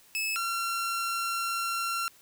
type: tone pair in turn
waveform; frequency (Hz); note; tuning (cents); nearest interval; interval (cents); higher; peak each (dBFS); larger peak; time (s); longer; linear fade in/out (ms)
sawtooth; 2600 / 1366.2; E7 / F6; -24 / -38; major seventh; 1114; first; -25; neither; 0.15-0.36 / 0.36-2.08; second; 0
effects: white hiss -58 dBFS RMS until 2.21 s